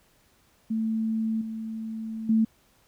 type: tone with level steps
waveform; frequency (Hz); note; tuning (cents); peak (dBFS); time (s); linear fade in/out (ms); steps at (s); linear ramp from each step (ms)
sine; 221.9; A3; +15; -24 / -31 / -18; 0.7-2.45; 10; 1.41 / 2.29; 5
effects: pink hiss -63 dBFS RMS until 2.87 s